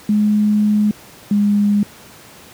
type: tone pair in turn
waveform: sine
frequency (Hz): 210 / 205.1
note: G#3 / G#3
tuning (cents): +19 / -21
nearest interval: unison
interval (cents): 40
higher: first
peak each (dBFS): -11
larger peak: neither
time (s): 0.09-0.91 / 1.31-1.83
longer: first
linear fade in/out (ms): 2
effects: pink hiss -41 dBFS RMS until 2.53 s + high-pass 100 Hz 12 dB/octave